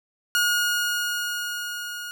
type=tone with level ramp; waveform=sawtooth; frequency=1437 Hz; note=F6; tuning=49 cents sharp; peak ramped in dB=-15 to -29 dBFS; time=0.35-2.11 s; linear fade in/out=0 ms; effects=none